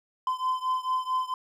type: beating tone pair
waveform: triangle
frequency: 1024 / 1028.5 Hz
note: C6 / C6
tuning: -38 / -30 cents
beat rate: 4.5 Hz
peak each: -26 / -28 dBFS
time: 0.27-1.34 s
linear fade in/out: 2 ms
effects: none